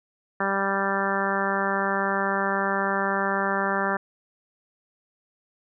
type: harmonic tone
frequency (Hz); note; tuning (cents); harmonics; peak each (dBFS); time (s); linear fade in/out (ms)
196.2; G3; +2; 1 / 2 / 3 / 4 / 5 / 6 / 7 / 8 / 9; -31 / -31 / -31 / -31 / -31 / -31 / -31 / -31 / -31; 0.4-3.97; 5
effects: none